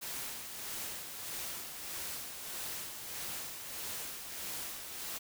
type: noise with tremolo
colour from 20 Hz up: white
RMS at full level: -40 dBFS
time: 0.01-5.19 s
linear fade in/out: 20 ms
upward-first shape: sine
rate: 1.6 Hz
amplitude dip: 45%
effects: none